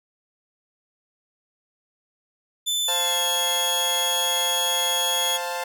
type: tone with pitch glide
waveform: sawtooth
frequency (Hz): 3520 to 3326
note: A7 to G#7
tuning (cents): 0 to +2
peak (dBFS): -19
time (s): 2.66-5.38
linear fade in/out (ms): 20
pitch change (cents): -98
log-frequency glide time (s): 2.85-3.18
type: chord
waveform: sawtooth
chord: F major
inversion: second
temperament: equal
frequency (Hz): 523.3 / 698.5 / 880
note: C5 / F5 / A5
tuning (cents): 0 / 0 / 0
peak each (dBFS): -27 / -29 / -26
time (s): 2.88-5.64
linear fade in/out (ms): 5
effects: none